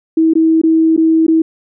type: tone with dropouts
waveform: sine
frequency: 322.5 Hz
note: E4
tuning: 38 cents flat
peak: -7 dBFS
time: 0.17-1.42 s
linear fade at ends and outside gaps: 5 ms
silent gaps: 0.336-0.353 / 0.616-0.635 / 0.965-0.976 / 1.267-1.281 s
effects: none